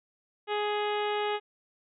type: harmonic tone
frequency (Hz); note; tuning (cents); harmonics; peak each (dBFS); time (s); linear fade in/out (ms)
417; G#4; +7; 1 / 2 / 3 / 4 / 5 / 6 / 7 / 8 / 9; -30 / -32 / -38 / -41 / -41 / -43 / -41 / -44 / -48; 0.47-1.4; 50
effects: none